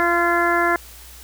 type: harmonic tone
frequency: 344.3 Hz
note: F4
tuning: 25 cents flat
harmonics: 1 / 2 / 3 / 4 / 5 / 6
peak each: -22 / -22 / -23 / -22 / -22 / -28 dBFS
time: 0-0.76 s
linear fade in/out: 0 ms
effects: added 60 Hz sine -43 dBFS peak until 1.23 s + white hiss -43 dBFS RMS until 1.23 s